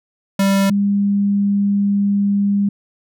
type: tone pair in turn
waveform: square / sine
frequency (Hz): 196 / 201.2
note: G3 / G3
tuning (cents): 0 / +45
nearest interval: unison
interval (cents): 45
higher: second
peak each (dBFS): -13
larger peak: neither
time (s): 0.39-0.7 / 0.7-2.69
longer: second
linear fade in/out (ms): 5
effects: none